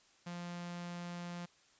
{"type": "tone with notch filter", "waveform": "sawtooth", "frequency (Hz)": 174.3, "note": "F3", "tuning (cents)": -3, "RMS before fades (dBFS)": -44, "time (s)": [0.26, 1.46], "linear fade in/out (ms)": 10, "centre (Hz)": 380, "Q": 1.8, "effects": ["white hiss -67 dBFS RMS until 1.79 s", "resampled to 16000 Hz"]}